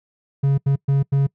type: tone bursts at uneven times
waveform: triangle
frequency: 138.59 Hz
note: C#3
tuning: in tune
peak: -12 dBFS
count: 4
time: 0.43-0.58 / 0.66-0.76 / 0.88-1.03 / 1.12-1.27 s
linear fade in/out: 10 ms
effects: noise-tail reverb RT60 0.1 s tail -24 dB re dry